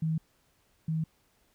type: tone pair in turn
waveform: sine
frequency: 159.5 / 159.5 Hz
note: D#3 / D#3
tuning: +43 / +43 cents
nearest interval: unison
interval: 0 cents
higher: neither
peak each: -26 / -27 dBFS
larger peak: first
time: 0.02-0.18 / 0.88-1.04 s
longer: neither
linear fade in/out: 5 ms
effects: pink hiss -69 dBFS RMS until 1.54 s